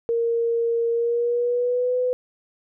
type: tone with pitch glide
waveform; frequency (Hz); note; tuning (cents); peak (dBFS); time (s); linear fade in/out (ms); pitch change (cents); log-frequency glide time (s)
sine; 464.8 to 501; A#4 to B4; -5 to +25; -19; 0.09-2.13; 0; +130; 0.91-1.97
effects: none